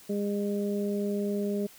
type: harmonic tone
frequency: 203.4 Hz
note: G#3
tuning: 36 cents flat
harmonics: 1 / 2 / 3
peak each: -29 / -31 / -38 dBFS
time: 0.09-1.67 s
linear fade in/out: 10 ms
effects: white hiss -53 dBFS RMS until 1.78 s